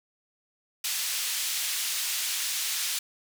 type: band-pass noise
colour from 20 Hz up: pink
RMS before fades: -30 dBFS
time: 0.84-2.99 s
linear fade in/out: 5 ms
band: 3000 to 16000 Hz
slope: 12 dB/octave
effects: none